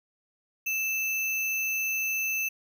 sine tone with sample-and-hold, 2637 Hz, E7, in tune, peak -26 dBFS, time 0.66-2.49 s, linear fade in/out 10 ms, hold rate 8820 Hz, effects none

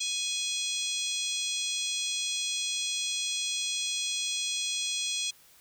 harmonic tone, 834 Hz, G#5, 7 cents sharp, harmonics 3 / 4 / 5 / 6 / 7 / 8 / 9 / 10, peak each -38 / -33 / -37 / -42 / -37 / -40 / -43 / -39 dBFS, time 0-5.31 s, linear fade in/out 10 ms, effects white hiss -58 dBFS RMS until 5.6 s

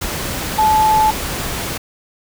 sine tone in noise, 866 Hz, A5, 28 cents flat, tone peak -10 dBFS, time 0.58-1.11 s, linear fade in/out 10 ms, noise pink, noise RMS -23 dBFS, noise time 0.01-1.78 s, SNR +10 dB, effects none

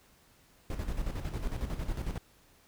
brown noise with tremolo, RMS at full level -33 dBFS, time 0.7-2.18 s, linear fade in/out 2 ms, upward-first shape square, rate 11 Hz, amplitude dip 55%, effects pink hiss -63 dBFS RMS until 2.67 s

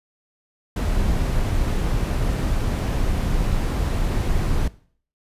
brown noise, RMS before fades -21 dBFS, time 0.76-4.68 s, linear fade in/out 5 ms, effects noise-tail reverb RT60 0.5 s tail -19 dB re dry + resampled to 32000 Hz

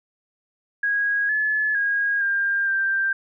sine tone with pitch steps, 1647 / 1718 / 1637 / 1599 / 1577 Hz, G#6 / A6 / G#6 / G6 / G6, -15 / -42 / -25 / +34 / +10 cents, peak -19 dBFS, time 0.83-3.13 s, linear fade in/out 5 ms, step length 460 ms, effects none

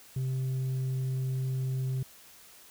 sine tone with tanh clipping, 130.81 Hz, C3, in tune, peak -29 dBFS, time 0.16-2.03 s, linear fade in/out 5 ms, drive 3 dB, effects white hiss -54 dBFS RMS until 2.7 s

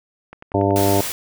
click train, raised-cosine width 0.5 ms, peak -22 dBFS, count 7, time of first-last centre 0.33-0.896 s, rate 10.6 Hz
harmonic tone, 98.9 Hz, G2, 16 cents sharp, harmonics 1 / 2 / 3 / 4 / 5 / 6 / 7 / 9, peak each -21 / -27 / -21 / -21 / -27 / -23 / -23 / -25 dBFS, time 0.54-1.01 s, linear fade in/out 5 ms
white noise, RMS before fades -26 dBFS, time 0.76-1.12 s, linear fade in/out 0 ms
effects none

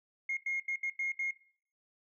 sine tone bursts at uneven times, 2145 Hz, C7, 42 cents sharp, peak -30 dBFS, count 6, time 0.29-0.37 / 0.46-0.6 / 0.68-0.76 / 0.83-0.9 / 0.99-1.12 / 1.19-1.31 s, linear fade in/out 5 ms, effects noise-tail reverb RT60 0.5 s tail -18 dB re dry + tanh soft clip ceiling -27 dBFS

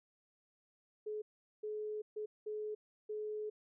sine tone bursts at uneven times, 425.7 Hz, G#4, 43 cents sharp, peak -38 dBFS, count 5, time 1.06-1.22 / 1.63-2.02 / 2.16-2.26 / 2.46-2.75 / 3.09-3.5 s, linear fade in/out 10 ms, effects none

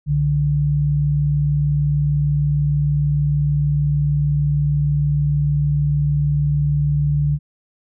sine tone pair together, 65.6 / 145.58 Hz, C2 / D3, +5 / -15 cents, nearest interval octave + major second, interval 1380 cents, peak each -24 / -15 dBFS, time 0.06-7.39 s, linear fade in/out 50 ms, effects none

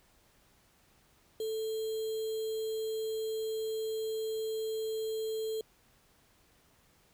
sine tone with sample-and-hold, 440 Hz, A4, in tune, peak -32 dBFS, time 1.4-5.61 s, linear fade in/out 2 ms, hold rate 3675 Hz, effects pink hiss -66 dBFS RMS until 7.13 s

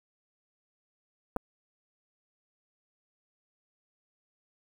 clicks, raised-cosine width 1 ms, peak -17 dBFS, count 2, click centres 1.363 / 1.367 s, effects 8-bit

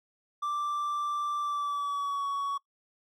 triangle tone with pitch glide, 1174.7 to 1121.7 Hz, D6 to C#6, 0 to +20 cents, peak -27 dBFS, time 0.42-2.58 s, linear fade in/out 10 ms, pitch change -80 cents, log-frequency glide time 1.4-2.25 s, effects noise-tail reverb RT60 0.1 s tail -22 dB re dry

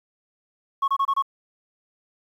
sine tone bursts, 1099 Hz, C#6, 15 cents flat, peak -16 dBFS, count 5, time 0.82-1.224 s, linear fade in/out 10 ms, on 60 ms, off 26 ms, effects tanh soft clip ceiling -17 dBFS + 9-bit

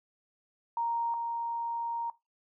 sine tone pair in turn, 932.3 / 932.3 Hz, A#5 / A#5, 0 / 0 cents, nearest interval unison, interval 0 cents, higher neither, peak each -28 / -31 dBFS, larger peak first, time 0.77-1.14 / 1.14-2.1 s, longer second, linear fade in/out 2 ms, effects noise-tail reverb RT60 0.2 s tail -18 dB re dry

